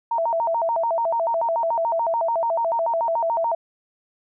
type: tone with vibrato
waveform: sine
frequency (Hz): 784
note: G5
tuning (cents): 0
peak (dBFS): -19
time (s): 0.11-3.55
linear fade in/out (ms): 5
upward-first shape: square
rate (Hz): 6.9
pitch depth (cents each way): 290
effects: none